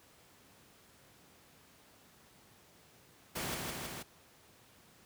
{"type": "noise with echo", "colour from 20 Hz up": "pink", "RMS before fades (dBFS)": -38, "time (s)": [3.35, 3.55], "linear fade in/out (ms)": 10, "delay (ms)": 160, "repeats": 3, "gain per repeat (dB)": -2, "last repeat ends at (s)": 4.03, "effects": ["pink hiss -62 dBFS RMS until 5.05 s", "high-pass 80 Hz 12 dB/octave"]}